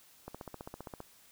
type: click train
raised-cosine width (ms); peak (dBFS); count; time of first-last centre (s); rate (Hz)
1; -28; 12; 0.28-1.004; 15.2
effects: white hiss -61 dBFS RMS until 1.31 s